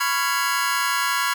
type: chord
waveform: sawtooth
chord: C# dominant seventh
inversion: third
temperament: just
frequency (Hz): 997.9 / 1108.7 / 1385.9 / 1663.1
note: B5 / C#6 / E#6 / G#6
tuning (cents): +18 / 0 / -14 / +2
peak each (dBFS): -22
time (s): 0-1.34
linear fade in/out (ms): 10
effects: none